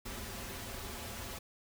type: noise with comb filter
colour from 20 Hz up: pink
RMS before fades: -43 dBFS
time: 0.05-1.39 s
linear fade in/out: 10 ms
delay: 6.5 ms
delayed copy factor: -0.75
effects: none